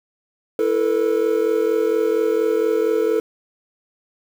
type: chord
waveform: triangle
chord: E suspended fourth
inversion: none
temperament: equal with one note detuned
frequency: 329.6 / 440 / 484.3 Hz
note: E4 / A4 / B4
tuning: 0 / 0 / -34 cents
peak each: -22 / -16 / -20 dBFS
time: 0.59-3.2 s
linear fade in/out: 2 ms
effects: 7-bit